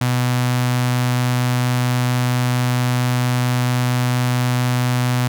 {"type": "tone with notch filter", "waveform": "sawtooth", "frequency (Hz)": 124.4, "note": "B2", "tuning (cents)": 13, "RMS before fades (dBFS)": -18, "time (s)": [0.01, 5.28], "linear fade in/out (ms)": 5, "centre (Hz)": 420, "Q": 1.2, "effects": []}